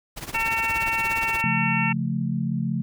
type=noise with tremolo; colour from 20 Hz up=pink; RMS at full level=-31 dBFS; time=0.16-1.42 s; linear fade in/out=20 ms; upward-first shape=triangle; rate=17 Hz; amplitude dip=90%
type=harmonic tone; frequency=450 Hz; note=A4; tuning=39 cents sharp; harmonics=2 / 3 / 4 / 5 / 6; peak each=-28 / -33 / -32 / -28 / -25 dBFS; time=0.34-1.93 s; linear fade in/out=10 ms
type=chord; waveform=sine; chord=Db augmented; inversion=none; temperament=equal; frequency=138.59 / 174.61 / 220 Hz; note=Db3 / F3 / A3; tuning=0 / 0 / 0 cents; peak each=-27 dBFS; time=1.44-2.82 s; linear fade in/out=0 ms
effects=none